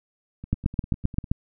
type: two click trains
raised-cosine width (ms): 5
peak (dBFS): -9 / -24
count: 7 / 9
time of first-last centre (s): 0.53-1.315 / 0.44-1.242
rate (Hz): 7.64 / 9.98
effects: none